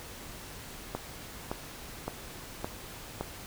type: click train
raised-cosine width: 1 ms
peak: -18 dBFS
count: 5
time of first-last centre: 0.95-3.21 s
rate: 1.77 Hz
effects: pink hiss -45 dBFS RMS until 3.46 s